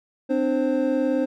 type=tone cluster; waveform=triangle; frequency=259.6 / 298.3 / 527 Hz; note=C4 / D4 / C5; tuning=-13 / +27 / +12 cents; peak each=-22 dBFS; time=0.29-1.26 s; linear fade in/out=20 ms; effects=none